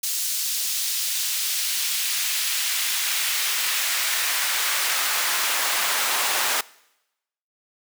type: noise with high-pass filter sweep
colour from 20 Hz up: pink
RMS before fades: -24 dBFS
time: 0.03-6.61 s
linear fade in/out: 5 ms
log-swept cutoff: 5100 to 840 Hz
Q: 0.83
effects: noise-tail reverb RT60 0.9 s tail -22 dB re dry